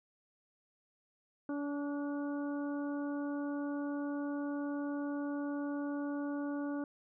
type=harmonic tone with a mistuned harmonic; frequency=287 Hz; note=D4; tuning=40 cents flat; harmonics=1 / 2 / 3 / 4 / 5; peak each=-35 / -44 / -50 / -51 / -50 dBFS; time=1.49-6.84 s; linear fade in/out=2 ms; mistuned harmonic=5; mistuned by=+21 cents; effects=none